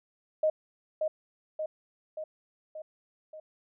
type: tone with echo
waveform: sine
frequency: 622.3 Hz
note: D#5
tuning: in tune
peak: -22 dBFS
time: 0.43-0.5 s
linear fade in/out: 5 ms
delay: 580 ms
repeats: 5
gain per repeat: -4 dB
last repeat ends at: 3.4 s
effects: none